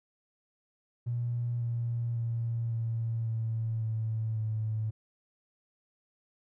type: tone with pitch steps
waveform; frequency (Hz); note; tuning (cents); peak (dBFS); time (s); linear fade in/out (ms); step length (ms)
triangle; 119.6 / 117.82 / 116.06 / 114.33 / 112.63 / 110.95 / 109.29; A#2 / A#2 / A#2 / A#2 / A2 / A2 / A2; +45 / +19 / -7 / -33 / +41 / +15 / -11; -25; 1.06-4.91; 20; 550
effects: tanh soft clip ceiling -27 dBFS